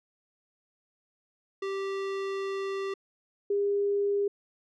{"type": "tone pair in turn", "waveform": ["square", "sine"], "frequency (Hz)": [390.6, 403.9], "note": ["G4", "G#4"], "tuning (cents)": [-6, -48], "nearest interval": "minor second", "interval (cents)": 58, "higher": "second", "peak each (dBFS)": [-31, -24], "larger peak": "second", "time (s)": [[1.62, 2.94], [3.5, 4.28]], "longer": "first", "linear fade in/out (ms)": 5, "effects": ["low-pass 4000 Hz 12 dB/octave"]}